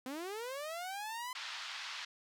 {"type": "linear sweep", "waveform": "sawtooth", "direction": "up", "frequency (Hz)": [248.2, 1024], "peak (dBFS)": -36, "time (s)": [0.06, 1.33], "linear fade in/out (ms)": 2}
{"type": "band-pass noise", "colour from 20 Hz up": "white", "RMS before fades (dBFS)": -44, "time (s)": [1.35, 2.05], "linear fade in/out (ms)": 5, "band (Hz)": [930, 4600], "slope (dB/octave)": 24}
{"effects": []}